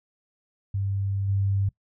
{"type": "tone with level steps", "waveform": "sine", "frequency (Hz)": 98.5, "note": "G2", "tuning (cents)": 9, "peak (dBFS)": [-24, -21], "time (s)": [0.74, 1.69], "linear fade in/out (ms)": 5, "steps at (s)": 1.28, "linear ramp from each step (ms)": 10, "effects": ["noise-tail reverb RT60 0.1 s tail -21 dB re dry"]}